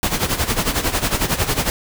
pink noise with tremolo, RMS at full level -17 dBFS, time 0.03-1.7 s, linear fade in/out 0 ms, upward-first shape sine, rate 11 Hz, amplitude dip 75%, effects none

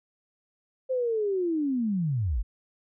sine linear sweep, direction down, 527 to 40.41 Hz, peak -24 dBFS, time 0.89-2.43 s, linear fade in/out 20 ms, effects none

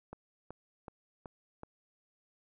click train, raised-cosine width 1 ms, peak -30 dBFS, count 5, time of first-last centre 0.13-1.634 s, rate 2.66 Hz, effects none

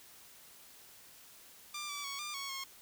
10% pulse tone with pitch steps, 1189 / 1157 / 1114 / 1196 / 1108 / 1081 Hz, D6 / D6 / C#6 / D6 / C#6 / C#6, +21 / -26 / +8 / +31 / -1 / -44 cents, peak -31 dBFS, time 1.74-2.64 s, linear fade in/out 5 ms, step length 150 ms, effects white hiss -57 dBFS RMS until 2.81 s

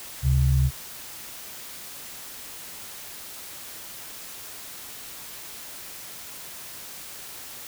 sine tone pair together, 69.6 / 131.76 Hz, C#2 / C3, +8 / +12 cents, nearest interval major seventh, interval 1104 cents, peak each -20 dBFS, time 0.22-0.71 s, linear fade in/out 50 ms, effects white hiss -40 dBFS RMS until 7.67 s

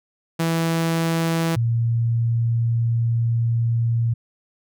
sawtooth / sine tone pair in turn, 164.81 / 116.24 Hz, E3 / A#2, 0 / -4 cents, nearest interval tritone, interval 604 cents, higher first, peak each -15 / -17 dBFS, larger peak first, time 0.39-1.56 / 1.56-4.14 s, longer second, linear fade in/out 10 ms, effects none

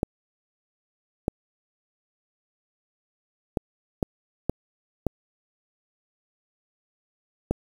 clicks, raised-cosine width 2 ms, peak -9 dBFS, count 7, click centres 0.031 / 1.281 / 3.572 / 4.028 / 4.496 / 5.067 / 7.51 s, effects 7-bit

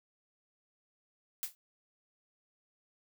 blue noise with exponential decay, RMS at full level -32 dBFS, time 1.43-1.55 s, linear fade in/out 0 ms, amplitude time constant 26 ms, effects none

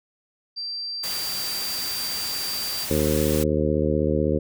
sine tone, 4700 Hz, D8, 1 cent sharp, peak -28 dBFS, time 0.56-2.86 s, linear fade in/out 20 ms
white noise, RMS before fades -31 dBFS, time 1.03-3.44 s, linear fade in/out 10 ms
harmonic tone, 76 Hz, D#2, 40 cents flat, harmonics 1 / 2 / 3 / 4 / 5 / 6 / 7, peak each -27 / -27 / -27 / -27 / -27 / -27 / -27 dBFS, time 2.9-4.39 s, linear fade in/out 10 ms
effects none

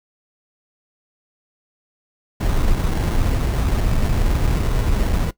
brown noise with sample-and-hold, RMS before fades -18 dBFS, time 2.4-5.31 s, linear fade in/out 10 ms, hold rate 2450 Hz, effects noise-tail reverb RT60 0.1 s tail -18 dB re dry

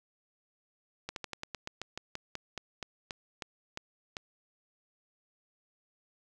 slowing click train, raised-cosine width 0.2 ms, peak -20 dBFS, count 17, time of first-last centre 1.09-4.168 s, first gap 72 ms, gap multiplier 1.12, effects none

